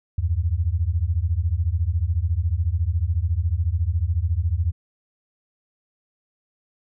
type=beating tone pair; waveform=sine; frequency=77.78 / 91.78 Hz; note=D#2 / F#2; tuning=0 / -14 cents; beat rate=14 Hz; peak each=-22 dBFS; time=0.18-4.72 s; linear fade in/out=5 ms; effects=none